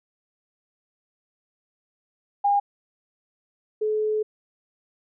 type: tone pair in turn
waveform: sine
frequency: 810 / 429.1 Hz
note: G#5 / A4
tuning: -43 / -43 cents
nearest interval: major seventh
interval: 1100 cents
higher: first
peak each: -17 / -21 dBFS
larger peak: first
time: 2.44-2.6 / 3.81-4.23 s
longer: second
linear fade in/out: 10 ms
effects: none